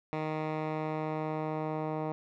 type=tone with low-pass filter sweep; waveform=10% pulse; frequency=155.56 Hz; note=D#3; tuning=in tune; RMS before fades=-34 dBFS; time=0.13-2.12 s; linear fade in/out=0 ms; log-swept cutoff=2200 to 1100 Hz; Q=0.89; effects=none